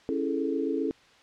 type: chord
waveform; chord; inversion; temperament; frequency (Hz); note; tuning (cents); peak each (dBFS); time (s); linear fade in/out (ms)
sine; A major seventh; first; just; 275 / 330 / 412.5 / 440; C#4 / E4 / G#4 / A4; -14 / +2 / -12 / 0; -30 / -31 / -35 / -31; 0.09-0.91; 0
effects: white hiss -57 dBFS RMS until 1.22 s + low-pass 4000 Hz 12 dB/octave